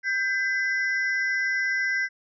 triangle ring-modulated tone, 1796 Hz, A6, 35 cents sharp, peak -18 dBFS, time 0.03-2.09 s, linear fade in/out 50 ms, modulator 217 Hz, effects resampled to 16000 Hz

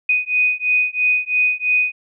sine beating tone pair, 2489 / 2492 Hz, D#7 / D#7, 0 / +2 cents, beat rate 3 Hz, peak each -18 dBFS, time 0.09-1.92 s, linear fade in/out 5 ms, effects none

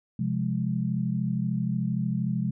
sine chord, F minor, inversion second, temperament equal, 130.81 / 174.61 / 207.7 Hz, C3 / F3 / Ab3, 0 / 0 / 0 cents, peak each -29 dBFS, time 0.19-2.51 s, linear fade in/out 5 ms, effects none

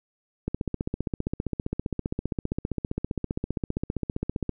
click train, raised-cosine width 3 ms, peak -14 dBFS, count 62, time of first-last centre 0.48-4.493 s, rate 15.2 Hz, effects none

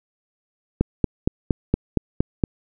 click train, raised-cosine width 3 ms, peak -4 dBFS, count 8, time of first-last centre 0.81-2.438 s, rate 4.3 Hz, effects none

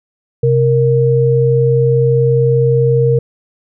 sine tone pair together, 130.7 / 465.8 Hz, C3 / A#4, -1 / -1 cents, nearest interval octave + minor seventh, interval 2200 cents, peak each -11 dBFS, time 0.43-3.19 s, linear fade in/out 5 ms, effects none

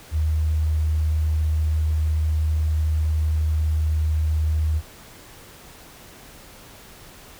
sine tone, 77.78 Hz, D#2, in tune, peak -18 dBFS, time 0.11-4.82 s, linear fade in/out 50 ms, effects pink hiss -45 dBFS RMS until 7.39 s

